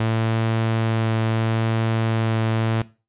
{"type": "tone", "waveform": "sawtooth", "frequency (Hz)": 112.4, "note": "A2", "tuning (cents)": 37, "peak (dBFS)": -15, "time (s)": [0, 2.82], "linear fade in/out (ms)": 5, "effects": ["noise-tail reverb RT60 0.3 s tail -18 dB re dry", "resampled to 8000 Hz"]}